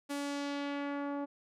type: tone with low-pass filter sweep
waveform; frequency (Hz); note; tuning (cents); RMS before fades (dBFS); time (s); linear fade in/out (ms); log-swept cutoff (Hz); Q
sawtooth; 284.5; C#4; +45; -37; 0.09-1.26; 20; 12000 to 880; 1.1
effects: none